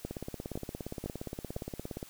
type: two click trains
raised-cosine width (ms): 2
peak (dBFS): -24 / -22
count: 34 / 4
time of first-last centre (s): 0.11-2.029 / 0.05-1.565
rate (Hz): 17.2 / 1.98
effects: white hiss -54 dBFS RMS until 2.09 s